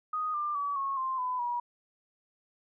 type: tone with pitch steps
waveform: sine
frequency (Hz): 1244.5 / 1192.4 / 1142.5 / 1094.7 / 1048.9 / 1005 / 963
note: D#6 / D6 / D6 / C#6 / C6 / B5 / B5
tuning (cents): 0 / +26 / -48 / -22 / +4 / +30 / -44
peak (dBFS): -29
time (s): 0.13-1.6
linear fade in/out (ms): 5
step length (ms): 210
effects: none